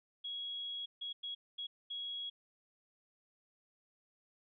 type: tone bursts at uneven times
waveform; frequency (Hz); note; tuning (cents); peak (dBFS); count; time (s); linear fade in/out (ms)
sine; 3322; G#7; 0; -39; 5; 0.24-0.86 / 1.01-1.13 / 1.23-1.35 / 1.58-1.67 / 1.9-2.3; 10
effects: none